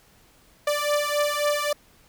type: beating tone pair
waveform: sawtooth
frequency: 586 / 589.7 Hz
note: D5 / D5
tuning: -4 / +7 cents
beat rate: 3.7 Hz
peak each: -21 dBFS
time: 0.67-1.73 s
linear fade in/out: 5 ms
effects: pink hiss -57 dBFS RMS until 2.08 s